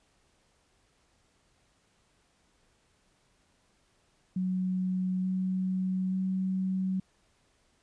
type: tone with pitch steps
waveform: sine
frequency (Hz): 185 / 186.61 / 188.23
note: F#3 / F#3 / F#3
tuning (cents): 0 / +15 / +30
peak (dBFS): -27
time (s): 4.36-7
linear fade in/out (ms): 5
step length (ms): 880
effects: pink hiss -69 dBFS RMS until 7.82 s + resampled to 22050 Hz